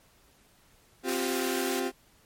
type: chord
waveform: 35% pulse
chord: C suspended fourth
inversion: none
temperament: equal with one note detuned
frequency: 261.6 / 353.7 / 392 Hz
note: C4 / F4 / G4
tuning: 0 / +22 / 0 cents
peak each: -31 dBFS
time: 1.03-1.92 s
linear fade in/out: 50 ms
type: high-pass noise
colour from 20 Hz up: pink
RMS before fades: -37 dBFS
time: 1.08-1.8 s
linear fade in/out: 5 ms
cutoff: 1400 Hz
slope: 12 dB/octave
effects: pink hiss -62 dBFS RMS until 2.25 s + MP3 64 kbps